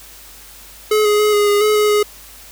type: tone with pitch steps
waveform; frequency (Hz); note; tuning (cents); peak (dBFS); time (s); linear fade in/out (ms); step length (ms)
square; 427.1 / 417.5 / 422.4 / 413.8 / 410.3 / 425.3 / 420.9 / 417.5; G#4 / G#4 / G#4 / G#4 / G#4 / G#4 / G#4 / G#4; +48 / +9 / +29 / -6 / -21 / +41 / +23 / +9; -12; 0.91-2.03; 5; 140
effects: added 50 Hz sine -46 dBFS peak until 2.51 s + white hiss -40 dBFS RMS until 2.51 s